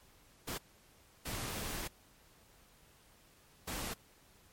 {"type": "noise bursts at uneven times", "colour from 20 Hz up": "pink", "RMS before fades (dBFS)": -40, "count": 3, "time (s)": [[0.47, 0.58], [1.25, 1.88], [3.67, 3.94]], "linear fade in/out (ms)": 10, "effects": ["pink hiss -64 dBFS RMS until 4.52 s", "MP3 64 kbps"]}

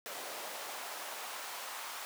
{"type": "noise with high-pass filter sweep", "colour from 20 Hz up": "pink", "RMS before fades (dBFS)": -43, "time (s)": [0.06, 2.05], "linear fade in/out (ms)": 0, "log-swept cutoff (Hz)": [560, 970], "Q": 1.4, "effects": []}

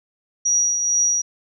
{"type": "tone with tremolo", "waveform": "sine", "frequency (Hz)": 5770, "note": "F#8", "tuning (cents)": -44, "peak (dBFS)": -14, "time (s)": [0.45, 1.22], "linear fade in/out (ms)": 10, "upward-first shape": "triangle", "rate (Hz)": 2.2, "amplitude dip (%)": 50, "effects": []}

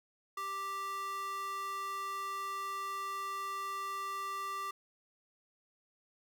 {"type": "tone with high-pass filter", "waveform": "square", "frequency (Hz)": 392, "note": "G4", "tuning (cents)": 0, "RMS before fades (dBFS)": -39, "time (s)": [0.37, 4.71], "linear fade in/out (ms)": 5, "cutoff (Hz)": 1000, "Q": 5.9, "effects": []}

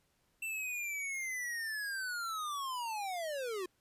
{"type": "linear sweep", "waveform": "square", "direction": "down", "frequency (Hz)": [2687, 349.2], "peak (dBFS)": -37, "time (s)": [0.42, 3.66], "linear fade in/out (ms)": 5, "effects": ["pink hiss -75 dBFS RMS until 3.8 s", "resampled to 32000 Hz"]}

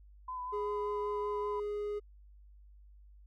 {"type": "tone with vibrato", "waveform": "sine", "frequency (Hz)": 1006, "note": "B5", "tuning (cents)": 32, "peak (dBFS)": -37, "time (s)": [0.28, 1.6], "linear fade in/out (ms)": 5, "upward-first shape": "sine", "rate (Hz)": 5.2, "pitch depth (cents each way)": 22}
{"type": "tone", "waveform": "triangle", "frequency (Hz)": 415.3, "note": "G#4", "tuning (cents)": 0, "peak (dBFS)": -32, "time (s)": [0.52, 2], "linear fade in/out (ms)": 20}
{"effects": ["added 50 Hz sine -54 dBFS peak until 3.26 s"]}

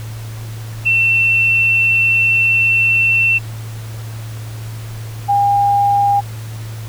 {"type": "tone pair in turn", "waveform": "sine", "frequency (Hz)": [2695, 806.6], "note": ["E7", "G5"], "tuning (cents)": [38, 49], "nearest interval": "octave + major sixth", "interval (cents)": 2089, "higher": "first", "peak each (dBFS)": -10, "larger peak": "neither", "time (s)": [[0.85, 3.39], [5.28, 6.21]], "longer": "first", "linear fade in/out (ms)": 20, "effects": ["added 111 Hz sine -25 dBFS peak until 6.88 s", "pink hiss -37 dBFS RMS until 6.88 s"]}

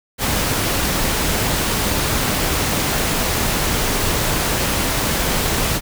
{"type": "noise", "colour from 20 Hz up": "pink", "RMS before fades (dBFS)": -19, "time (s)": [0.18, 5.81], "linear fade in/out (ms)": 50, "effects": []}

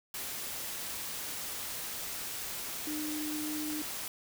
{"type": "tone in noise", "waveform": "sine", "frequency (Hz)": 303.9, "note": "D#4", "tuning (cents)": -41, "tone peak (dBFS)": -35, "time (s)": [2.87, 3.82], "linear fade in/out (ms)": 2, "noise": "white", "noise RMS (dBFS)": -39, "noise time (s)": [0.14, 4.08], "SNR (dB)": 1, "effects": []}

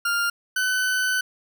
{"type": "tone pair in turn", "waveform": "40% pulse", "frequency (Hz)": [1401, 1508.2], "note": ["F6", "F#6"], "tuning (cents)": [5, 33], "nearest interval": "minor second", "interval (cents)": 128, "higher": "second", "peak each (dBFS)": -20, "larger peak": "neither", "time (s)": [[0.05, 0.3], [0.56, 1.21]], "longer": "second", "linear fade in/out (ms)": 5, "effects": []}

